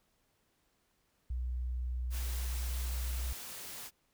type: tone with pitch glide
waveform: sine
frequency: 61.74 to 62.24 Hz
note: B1 to B1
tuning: 0 to +14 cents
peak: -33 dBFS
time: 1.3-3.33 s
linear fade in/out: 5 ms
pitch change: +14 cents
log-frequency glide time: 2.56-3.11 s
type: noise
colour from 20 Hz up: white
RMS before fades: -45 dBFS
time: 2.1-3.91 s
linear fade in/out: 50 ms
effects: pink hiss -75 dBFS RMS until 4.13 s